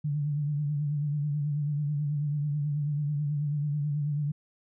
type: tone with vibrato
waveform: sine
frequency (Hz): 146.83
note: D3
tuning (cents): 0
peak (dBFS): -26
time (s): 0.04-4.32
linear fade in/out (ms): 10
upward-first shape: triangle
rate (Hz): 9.2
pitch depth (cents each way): 65
effects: none